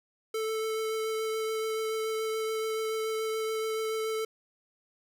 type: tone with vibrato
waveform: square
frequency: 440 Hz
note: A4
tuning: in tune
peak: -30 dBFS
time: 0.34-4.25 s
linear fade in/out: 5 ms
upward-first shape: triangle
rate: 7 Hz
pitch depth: 12 cents each way
effects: none